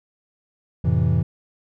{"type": "chord", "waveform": "triangle", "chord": "F major seventh", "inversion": "none", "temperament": "equal", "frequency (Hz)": [87.31, 110, 130.81, 164.81], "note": ["F2", "A2", "C3", "E3"], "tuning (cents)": [0, 0, 0, 0], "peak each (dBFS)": -20, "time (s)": [0.84, 1.23], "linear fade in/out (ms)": 10, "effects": []}